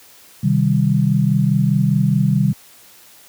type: chord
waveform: sine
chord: C minor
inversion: none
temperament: equal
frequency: 130.81 / 155.56 / 196 Hz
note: C3 / Eb3 / G3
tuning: 0 / 0 / 0 cents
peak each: -17 dBFS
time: 0.43-2.53 s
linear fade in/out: 10 ms
effects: white hiss -46 dBFS RMS until 3.28 s + high-pass 60 Hz 12 dB/octave